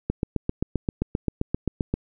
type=click train; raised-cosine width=3 ms; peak=-10 dBFS; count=15; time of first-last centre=0.1-1.94 s; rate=7.61 Hz; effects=none